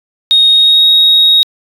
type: tone with pitch glide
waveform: sine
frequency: 3729 to 3768 Hz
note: A#7 to A#7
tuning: 0 to +18 cents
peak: -3 dBFS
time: 0.31-1.43 s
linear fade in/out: 0 ms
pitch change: +18 cents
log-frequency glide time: 0.49-0.87 s
effects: tanh soft clip ceiling 0 dBFS